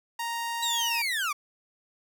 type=tone; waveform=sawtooth; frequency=932.3 Hz; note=A#5; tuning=in tune; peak=-26 dBFS; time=0.19-1.02 s; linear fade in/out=5 ms
type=linear sweep; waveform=30% pulse; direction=down; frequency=3902 to 1108.7 Hz; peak=-24 dBFS; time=0.62-1.33 s; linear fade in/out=10 ms
effects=none